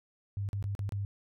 sine tone with dropouts, 100 Hz, G2, 35 cents sharp, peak -31 dBFS, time 0.37-1.05 s, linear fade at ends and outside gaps 0 ms, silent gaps 0.489-0.531 / 0.626-0.641 / 0.751-0.792 / 0.892-0.922 s, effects none

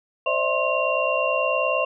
sine tone cluster, 523 / 592 / 651 / 1062 / 2763 Hz, C5 / D5 / E5 / C6 / F7, -1 / +14 / -22 / +25 / -19 cents, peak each -26 dBFS, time 0.26-1.85 s, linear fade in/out 5 ms, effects none

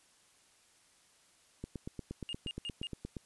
click train, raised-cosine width 3 ms, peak -27 dBFS, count 14, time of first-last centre 1.64-3.168 s, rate 8.51 Hz
triangle tone bursts, 2835 Hz, F7, 25 cents sharp, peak -36 dBFS, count 4, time 2.29-2.87 s, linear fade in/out 0 ms, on 40 ms, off 140 ms
effects white hiss -66 dBFS RMS until 3.25 s + resampled to 24000 Hz

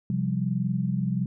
sine chord, C suspended fourth, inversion none, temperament equal, 130.81 / 174.61 / 196 Hz, C3 / F3 / G3, 0 / 0 / 0 cents, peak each -28 dBFS, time 0.1-1.26 s, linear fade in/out 2 ms, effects none

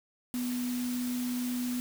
sine tone in noise, 246.9 Hz, B3, in tune, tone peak -30 dBFS, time 0.34-1.8 s, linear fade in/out 0 ms, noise white, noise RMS -42 dBFS, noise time 0.34-1.8 s, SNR +9 dB, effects none

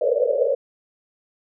white band-pass noise, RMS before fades -20 dBFS, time 0.01-0.55 s, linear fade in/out 5 ms, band 460 to 590 Hz, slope 96 dB/octave, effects none

